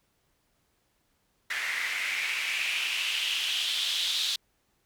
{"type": "noise with band-pass filter sweep", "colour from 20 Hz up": "white", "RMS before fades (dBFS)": -30, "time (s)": [1.5, 4.36], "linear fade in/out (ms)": 5, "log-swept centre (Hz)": [1900, 3800], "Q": 4.4, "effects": ["pink hiss -72 dBFS RMS until 4.85 s"]}